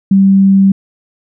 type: tone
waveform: sine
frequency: 194.5 Hz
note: G3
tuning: 13 cents flat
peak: -4 dBFS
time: 0.11-0.72 s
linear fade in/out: 5 ms
effects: none